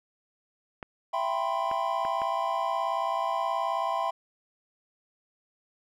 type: clicks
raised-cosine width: 0.5 ms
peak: -22 dBFS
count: 4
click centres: 0.828 / 1.714 / 2.051 / 2.218 s
type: chord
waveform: triangle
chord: C major seventh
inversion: first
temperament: equal with one note detuned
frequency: 667.3 / 784 / 987.8 / 1046.5 Hz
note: E5 / G5 / B5 / C6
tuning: +21 / 0 / 0 / 0 cents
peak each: -30 dBFS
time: 1.13-4.11 s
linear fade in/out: 10 ms
effects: none